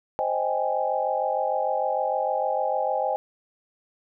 sine chord, Ab major seventh, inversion first, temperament equal, 523.3 / 622.3 / 784 / 830.6 Hz, C5 / Eb5 / G5 / Ab5, 0 / 0 / 0 / 0 cents, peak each -28 dBFS, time 0.19-3.16 s, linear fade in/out 0 ms, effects none

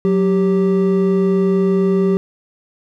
triangle tone pair together, 184.4 / 391.1 Hz, F#3 / G4, -6 / -4 cents, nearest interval octave + minor second, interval 1302 cents, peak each -13 dBFS, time 0.05-2.17 s, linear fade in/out 0 ms, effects none

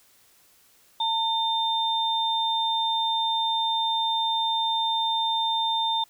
sine tone pair together, 900 / 3600 Hz, A5 / A7, +39 / +39 cents, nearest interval 2 octaves, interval 2400 cents, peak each -25 / -25 dBFS, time 1-6.04 s, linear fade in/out 5 ms, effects white hiss -59 dBFS RMS until 6.09 s

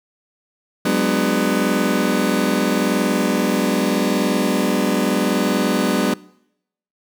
30% pulse chord, G# half-diminished seventh, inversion third, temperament just, 186.89 / 207.7 / 249.2 / 299 Hz, F#3 / G#3 / B3 / D4, +18 / 0 / +16 / +31 cents, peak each -19 dBFS, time 0.85-6.14 s, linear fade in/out 5 ms, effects noise-tail reverb RT60 0.8 s tail -23 dB re dry

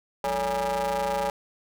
35% pulse ring-modulated tone, 128.8 Hz, C3, 27 cents flat, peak -20 dBFS, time 0.24-1.3 s, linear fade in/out 2 ms, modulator 695 Hz, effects none

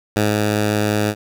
10% pulse tone with ADSR envelope, 105.4 Hz, G#2, 26 cents sharp, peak -6 dBFS, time 0.16-1.15 s, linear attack 5 ms, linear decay 180 ms, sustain -2 dB, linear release 59 ms, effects none

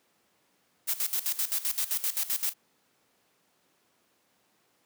blue noise with tremolo, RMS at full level -28 dBFS, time 0.87-2.54 s, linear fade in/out 20 ms, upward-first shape square, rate 7.7 Hz, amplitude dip 80%, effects pink hiss -69 dBFS RMS until 4.85 s + high-pass 200 Hz 12 dB/octave

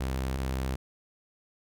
sawtooth tone pair in turn, 65.5 / 65.5 Hz, C2 / C2, +2 / +2 cents, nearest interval unison, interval 0 cents, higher neither, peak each -25 dBFS, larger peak neither, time 0-0.38 / 0.38-0.76 s, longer neither, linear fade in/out 10 ms, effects none

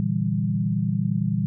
sine chord, E half-diminished seventh, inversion second, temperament equal, 116.54 / 146.83 / 164.81 / 196 Hz, Bb2 / D3 / E3 / G3, 0 / 0 / 0 / 0 cents, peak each -26 / -29 / -26 / -25 dBFS, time 0-1.46 s, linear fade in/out 0 ms, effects none

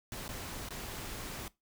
pink noise with dropouts, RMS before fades -42 dBFS, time 0.12-1.48 s, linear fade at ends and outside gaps 1 ms, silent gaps 0.28-0.29 / 0.688-0.706 s, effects noise-tail reverb RT60 0.2 s tail -20 dB re dry

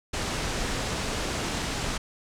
pink low-pass noise, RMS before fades -30 dBFS, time 0.13-1.98 s, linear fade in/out 10 ms, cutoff 8300 Hz, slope 24 dB/octave, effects none

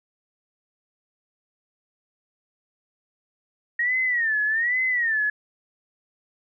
sine tone with vibrato, 1864.7 Hz, A#6, in tune, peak -20 dBFS, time 3.79-5.3 s, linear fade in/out 5 ms, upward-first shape sine, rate 1.2 Hz, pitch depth 160 cents each way, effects none

